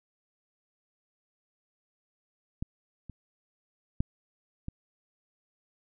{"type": "clicks", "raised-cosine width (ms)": 5, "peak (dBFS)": [-20, -30, -14, -23], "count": 4, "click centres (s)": [2.625, 3.097, 4.005, 4.684], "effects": []}